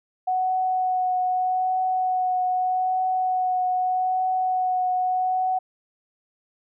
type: tone with vibrato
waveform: sine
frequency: 740 Hz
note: F#5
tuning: in tune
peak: -20 dBFS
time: 0.27-5.59 s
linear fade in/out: 10 ms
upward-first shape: triangle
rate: 0.81 Hz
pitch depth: 15 cents each way
effects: none